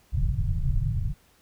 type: low-pass noise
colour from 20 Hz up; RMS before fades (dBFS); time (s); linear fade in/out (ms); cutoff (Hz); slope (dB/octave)
pink; -25; 0.12-1.14; 20; 150; 48
effects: pink hiss -61 dBFS RMS until 1.41 s